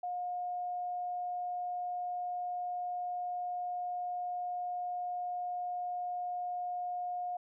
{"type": "tone", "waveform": "sine", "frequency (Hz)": 716, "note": "F5", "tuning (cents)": 43, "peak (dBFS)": -34, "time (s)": [0.03, 7.37], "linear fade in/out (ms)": 5, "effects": []}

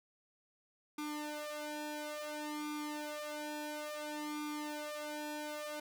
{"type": "tone with flanger", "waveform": "sawtooth", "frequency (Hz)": 299.6, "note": "D4", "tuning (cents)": 35, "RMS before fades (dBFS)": -42, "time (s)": [0.98, 5.8], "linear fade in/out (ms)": 5, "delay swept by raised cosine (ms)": [0.85, 2.15], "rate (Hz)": 0.58, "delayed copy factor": 1, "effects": []}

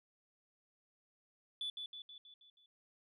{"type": "tone with echo", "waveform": "sine", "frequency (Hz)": 3467, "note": "A7", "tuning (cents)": -26, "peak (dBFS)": -36, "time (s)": [1.61, 1.7], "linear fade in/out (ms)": 2, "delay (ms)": 160, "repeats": 6, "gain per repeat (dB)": -5, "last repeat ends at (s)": 2.66, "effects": ["tanh soft clip ceiling -35 dBFS"]}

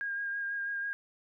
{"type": "tone with vibrato", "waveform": "sine", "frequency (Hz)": 1620, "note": "G#6", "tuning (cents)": -43, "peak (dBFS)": -32, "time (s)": [0.01, 0.93], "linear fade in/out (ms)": 0, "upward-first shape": "sine", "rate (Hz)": 6.1, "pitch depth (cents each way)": 19, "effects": []}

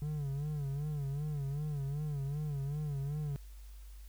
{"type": "tone with vibrato", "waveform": "triangle", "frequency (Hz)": 144.4, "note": "D3", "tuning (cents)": -29, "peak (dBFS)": -32, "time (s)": [0.02, 3.36], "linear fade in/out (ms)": 0, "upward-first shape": "sine", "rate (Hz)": 2.6, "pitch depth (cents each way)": 96, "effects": ["added 50 Hz sine -47 dBFS peak until 4.08 s", "white hiss -64 dBFS RMS until 4.08 s"]}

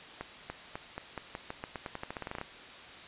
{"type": "accelerating click train", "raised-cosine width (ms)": 0.5, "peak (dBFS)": -22, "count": 20, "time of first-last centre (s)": [0.21, 2.414], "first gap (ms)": 290, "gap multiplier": 0.88, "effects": ["white hiss -48 dBFS RMS until 3.07 s", "resampled to 8000 Hz"]}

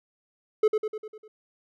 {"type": "tone with echo", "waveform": "triangle", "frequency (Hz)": 429.8, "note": "A4", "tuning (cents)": -41, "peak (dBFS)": -14, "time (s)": [0.63, 0.68], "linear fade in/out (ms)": 5, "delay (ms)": 100, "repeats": 6, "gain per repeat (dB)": -5, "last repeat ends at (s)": 1.28, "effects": []}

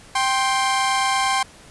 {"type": "tone pair together", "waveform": "sawtooth", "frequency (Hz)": [784, 1054.7], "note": ["G5", "C6"], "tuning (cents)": [0, 14], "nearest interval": "perfect fourth", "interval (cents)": 514, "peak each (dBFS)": -17, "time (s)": [0.15, 1.43], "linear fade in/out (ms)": 5, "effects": ["pink hiss -46 dBFS RMS until 1.7 s", "resampled to 24000 Hz"]}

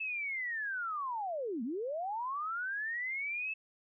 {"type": "linear two-way sweep", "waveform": "sine", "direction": "down then up", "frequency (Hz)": [2637, 213.2, 2637], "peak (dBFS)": -34, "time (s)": [0, 3.54], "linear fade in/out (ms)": 10, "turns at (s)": 1.63, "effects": []}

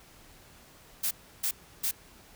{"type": "noise bursts", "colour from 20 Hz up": "blue", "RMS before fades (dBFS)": -29, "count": 3, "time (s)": [1.03, 1.913], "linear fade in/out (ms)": 10, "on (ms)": 81, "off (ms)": 320, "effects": ["pink hiss -55 dBFS RMS until 2.35 s"]}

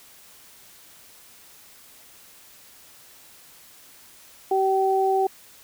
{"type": "tone pair together", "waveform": "sine", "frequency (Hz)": [384.3, 768], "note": ["G4", "G5"], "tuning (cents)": [-34, -36], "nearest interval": "octave", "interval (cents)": 1198, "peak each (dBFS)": -21, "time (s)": [4.51, 5.27], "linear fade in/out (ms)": 5, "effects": ["white hiss -50 dBFS RMS until 5.63 s"]}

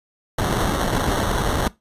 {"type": "noise with sample-and-hold", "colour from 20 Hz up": "pink", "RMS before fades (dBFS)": -21, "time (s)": [0.38, 1.68], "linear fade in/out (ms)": 5, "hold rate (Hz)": 2450, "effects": ["noise-tail reverb RT60 0.2 s tail -20 dB re dry", "resampled to 32000 Hz"]}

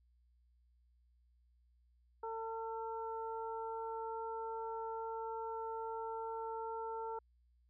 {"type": "harmonic tone", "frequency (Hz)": 450.2, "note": "A4", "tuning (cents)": 40, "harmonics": [1, 2, 3], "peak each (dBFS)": [-43, -42, -50], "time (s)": [2.23, 7.19], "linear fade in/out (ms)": 5, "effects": ["added 60 Hz sine -68 dBFS peak until 7.69 s"]}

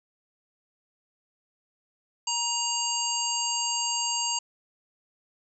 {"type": "harmonic tone", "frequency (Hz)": 940, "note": "A#5", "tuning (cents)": 14, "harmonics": [1, 3, 5, 7, 8], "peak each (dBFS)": [-32, -32, -32, -32, -32], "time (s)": [2.27, 4.39], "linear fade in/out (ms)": 5, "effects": []}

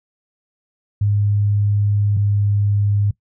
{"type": "tone pair in turn", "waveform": "sine", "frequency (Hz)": [102.7, 102.17], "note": ["G#2", "G#2"], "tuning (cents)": [-19, -28], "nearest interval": "unison", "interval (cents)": 9, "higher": "first", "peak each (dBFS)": -14, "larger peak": "neither", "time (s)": [[1.01, 2.17], [2.17, 3.11]], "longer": "first", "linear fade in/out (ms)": 5, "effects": ["noise-tail reverb RT60 0.1 s tail -19 dB re dry"]}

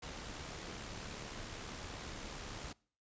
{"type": "noise with amplitude modulation", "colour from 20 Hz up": "pink", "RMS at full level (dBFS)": -44, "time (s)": [0.02, 2.73], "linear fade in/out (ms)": 10, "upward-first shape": "sine", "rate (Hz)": 72.5, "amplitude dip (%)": 40, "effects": ["noise-tail reverb RT60 0.5 s tail -25 dB re dry", "resampled to 16000 Hz"]}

